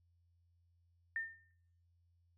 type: tone with exponential decay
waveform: sine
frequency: 1810 Hz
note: A6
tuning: 48 cents sharp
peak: -34 dBFS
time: 1.16-1.51 s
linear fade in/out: 1 ms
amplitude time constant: 75 ms
effects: noise-tail reverb RT60 0.6 s tail -17 dB re dry + added 86 Hz sine -70 dBFS peak until 2.37 s